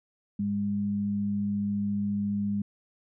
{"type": "tone pair together", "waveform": "sine", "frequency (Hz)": [101.6, 203.2], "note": ["G#2", "G#3"], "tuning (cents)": [-38, -38], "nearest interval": "octave", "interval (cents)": 1200, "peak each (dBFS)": [-37, -26], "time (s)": [0.39, 2.62], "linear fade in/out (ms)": 5, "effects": []}